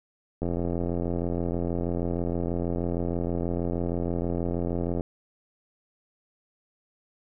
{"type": "click train", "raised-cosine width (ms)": 2, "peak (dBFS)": -16, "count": 397, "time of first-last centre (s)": [0.42, 5.009], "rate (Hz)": 86.3, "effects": []}